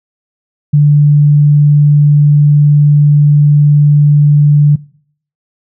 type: tone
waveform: sine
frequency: 146.83 Hz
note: D3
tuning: in tune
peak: -3 dBFS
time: 0.73-4.76 s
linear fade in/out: 10 ms
effects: noise-tail reverb RT60 0.6 s tail -23 dB re dry